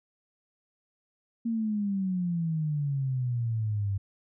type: exponential sweep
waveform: sine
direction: down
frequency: 233.1 to 97 Hz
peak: -26 dBFS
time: 1.45-3.98 s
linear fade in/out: 10 ms
effects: none